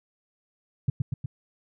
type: tone with echo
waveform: sine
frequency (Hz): 130.81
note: C3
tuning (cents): 0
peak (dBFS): -17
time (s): 0.88-0.9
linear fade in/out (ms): 5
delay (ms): 120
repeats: 3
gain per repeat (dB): -3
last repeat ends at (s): 1.26
effects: tanh soft clip ceiling -13 dBFS